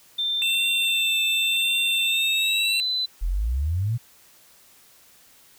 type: tone with pitch glide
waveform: sine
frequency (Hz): 3578 to 4016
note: A7 to B7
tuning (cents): +28 to +28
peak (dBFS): -22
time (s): 0.18-3.06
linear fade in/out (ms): 10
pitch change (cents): +200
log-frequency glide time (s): 2.04-2.83
type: tone with vibrato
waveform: square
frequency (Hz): 2681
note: E7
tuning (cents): +29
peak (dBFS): -24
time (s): 0.42-2.8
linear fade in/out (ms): 0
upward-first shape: triangle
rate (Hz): 0.92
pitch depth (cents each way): 33
type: exponential sweep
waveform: sine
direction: up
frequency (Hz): 38.89 to 123.47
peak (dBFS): -21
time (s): 3.21-3.98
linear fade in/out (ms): 20
effects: white hiss -54 dBFS RMS until 5.58 s